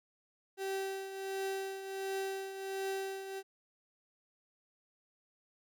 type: tone with tremolo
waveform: 35% pulse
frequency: 386.9 Hz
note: G4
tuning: 23 cents flat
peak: -32 dBFS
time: 0.57-3.43 s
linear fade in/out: 50 ms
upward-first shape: triangle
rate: 1.4 Hz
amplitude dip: 65%
effects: none